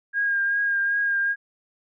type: tone with vibrato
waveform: sine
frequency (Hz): 1620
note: G#6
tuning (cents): -43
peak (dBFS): -20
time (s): 0.13-1.36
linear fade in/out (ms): 50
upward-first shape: triangle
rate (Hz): 2.6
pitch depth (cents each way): 26
effects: none